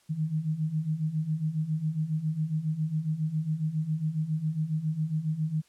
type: beating tone pair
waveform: sine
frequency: 151.8 / 159.1 Hz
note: D#3 / D#3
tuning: -42 / +39 cents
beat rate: 7.3 Hz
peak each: -32 / -28 dBFS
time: 0.09-5.62 s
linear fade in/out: 20 ms
effects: white hiss -65 dBFS RMS until 5.68 s + low-pass 10000 Hz 12 dB/octave